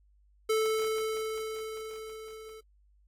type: tone with level ramp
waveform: square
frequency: 438.3 Hz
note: A4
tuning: 7 cents flat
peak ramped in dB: -25 to -46 dBFS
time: 0.49-2.61 s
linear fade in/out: 10 ms
effects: added 50 Hz sine -61 dBFS peak until 3.07 s + AAC 48 kbps